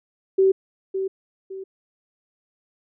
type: tone with echo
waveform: sine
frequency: 383.7 Hz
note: G4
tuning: 37 cents flat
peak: -13 dBFS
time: 0.38-0.52 s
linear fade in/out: 10 ms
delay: 560 ms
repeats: 2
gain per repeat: -9 dB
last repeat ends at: 1.64 s
effects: none